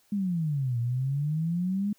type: exponential two-way sweep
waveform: sine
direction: down then up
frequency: 209.6 to 116.54 to 209.6 Hz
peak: -25 dBFS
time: 0.12-1.93 s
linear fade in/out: 5 ms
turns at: 0.79 s
effects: white hiss -65 dBFS RMS until 1.98 s